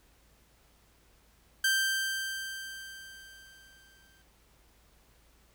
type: tone with exponential decay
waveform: sawtooth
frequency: 1568 Hz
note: G6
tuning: in tune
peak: -20 dBFS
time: 1.64-4.22 s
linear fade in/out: 5 ms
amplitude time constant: 560 ms
effects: added 55 Hz sine -65 dBFS peak until 5.54 s + pink hiss -65 dBFS RMS until 5.54 s